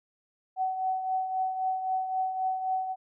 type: tone with tremolo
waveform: sine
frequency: 753 Hz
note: F#5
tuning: 30 cents sharp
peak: -24 dBFS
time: 0.56-2.96 s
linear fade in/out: 50 ms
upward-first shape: triangle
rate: 3.8 Hz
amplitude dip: 60%
effects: none